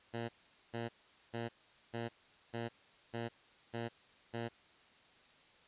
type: tone bursts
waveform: 10% pulse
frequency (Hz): 116.54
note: A#2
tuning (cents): 0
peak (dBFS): -30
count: 8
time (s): 0.13-4.49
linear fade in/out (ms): 20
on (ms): 160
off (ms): 440
effects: white hiss -64 dBFS RMS until 5.67 s + resampled to 8000 Hz